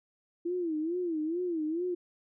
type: tone with vibrato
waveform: sine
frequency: 333.1 Hz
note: E4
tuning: 18 cents sharp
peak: -29 dBFS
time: 0.45-1.95 s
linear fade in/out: 10 ms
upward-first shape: sine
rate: 2.3 Hz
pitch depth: 150 cents each way
effects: none